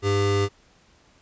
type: tone pair together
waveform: square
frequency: 100.61 / 400 Hz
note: G2 / G4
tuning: +46 / +35 cents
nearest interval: 2 octaves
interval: 2389 cents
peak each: -23 dBFS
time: 0.02-0.49 s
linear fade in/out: 50 ms
effects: pink hiss -58 dBFS RMS until 1.21 s + resampled to 16000 Hz